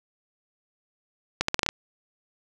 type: accelerating click train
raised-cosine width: 0.2 ms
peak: -5 dBFS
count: 7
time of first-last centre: 1.41-1.689 s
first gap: 74 ms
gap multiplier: 0.81
effects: none